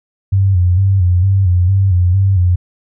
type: tone with vibrato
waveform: sine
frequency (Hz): 93.2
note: F#2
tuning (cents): +13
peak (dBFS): -8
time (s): 0.32-2.56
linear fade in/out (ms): 10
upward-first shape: square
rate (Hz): 2.2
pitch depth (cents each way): 74
effects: none